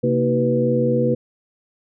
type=tone cluster; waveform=sine; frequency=132.2 / 232.6 / 315.5 / 379.7 / 493.5 Hz; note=C3 / A#3 / D#4 / F#4 / B4; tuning=+18 / -4 / +24 / +45 / -1 cents; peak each=-22 / -21 / -27 / -26 / -19 dBFS; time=0.03-1.15 s; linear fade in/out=10 ms; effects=none